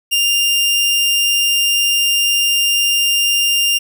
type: tone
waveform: sawtooth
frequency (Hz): 2798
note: F7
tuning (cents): +3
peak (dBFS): -9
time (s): 0.11-3.79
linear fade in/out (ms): 20
effects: none

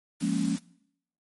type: noise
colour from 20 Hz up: white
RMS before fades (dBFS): -41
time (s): 0.2-0.59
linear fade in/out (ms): 10
type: chord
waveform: sine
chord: Bb minor seventh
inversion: second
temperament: equal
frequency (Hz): 174.61 / 207.7 / 233.1 / 277.2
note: F3 / Ab3 / Bb3 / Db4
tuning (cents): 0 / 0 / 0 / 0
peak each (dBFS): -30 / -29 / -31 / -29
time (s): 0.21-0.57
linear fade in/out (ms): 20
effects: noise-tail reverb RT60 0.7 s tail -21 dB re dry + MP3 48 kbps

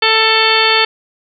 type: harmonic tone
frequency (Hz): 442.7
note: A4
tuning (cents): +11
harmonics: 1 / 2 / 3 / 4 / 5 / 6 / 7 / 8 / 10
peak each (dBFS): -18 / -18 / -18 / -18 / -18 / -18 / -18 / -18 / -18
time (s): 0.02-0.85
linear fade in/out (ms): 5
effects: none

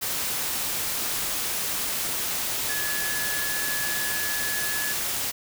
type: tone in noise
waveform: sine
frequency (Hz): 1702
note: G#6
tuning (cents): +42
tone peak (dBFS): -30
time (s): 2.68-4.94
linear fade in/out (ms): 20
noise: white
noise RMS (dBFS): -28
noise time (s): 0.01-5.32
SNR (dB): -5
effects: none

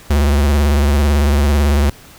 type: tone with vibrato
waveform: square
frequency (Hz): 72.1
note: D2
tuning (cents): -31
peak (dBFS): -11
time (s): 0.1-1.9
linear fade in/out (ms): 5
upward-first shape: sine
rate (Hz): 18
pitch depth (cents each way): 85
effects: pink hiss -41 dBFS RMS until 2.18 s

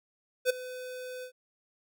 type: tone with ADSR envelope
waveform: square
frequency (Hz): 505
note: B4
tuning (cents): +39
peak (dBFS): -21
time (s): 0.45-1.32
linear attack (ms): 48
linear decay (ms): 11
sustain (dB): -18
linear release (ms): 87
effects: none

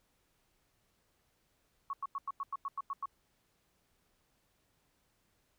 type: tone bursts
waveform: sine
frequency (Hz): 1108.7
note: C#6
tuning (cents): 0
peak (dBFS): -34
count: 10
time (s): 1.9-3.057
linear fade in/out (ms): 2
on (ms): 32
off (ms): 93
effects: pink hiss -75 dBFS RMS until 5.58 s

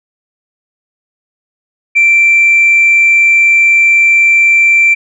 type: tone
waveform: sine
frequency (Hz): 2348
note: D7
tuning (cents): -1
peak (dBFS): -3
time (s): 1.95-4.95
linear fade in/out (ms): 20
effects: tanh soft clip ceiling -1 dBFS

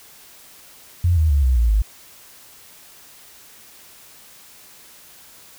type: tone with pitch steps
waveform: sine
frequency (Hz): 87.4 / 78.77 / 70.99 / 63.98 / 57.66 / 51.97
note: F2 / D#2 / C#2 / C2 / A#1 / G#1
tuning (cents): +2 / +22 / +42 / -38 / -18 / +2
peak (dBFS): -13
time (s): 1.04-1.82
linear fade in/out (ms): 5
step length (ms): 130
effects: white hiss -46 dBFS RMS until 5.58 s

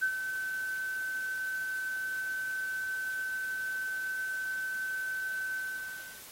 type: tone with ADSR envelope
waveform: sine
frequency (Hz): 1530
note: G6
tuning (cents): -42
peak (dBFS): -24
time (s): 0.01-6.23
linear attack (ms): 24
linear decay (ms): 75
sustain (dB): -8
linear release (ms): 660
effects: white hiss -49 dBFS RMS until 6.31 s + AAC 48 kbps

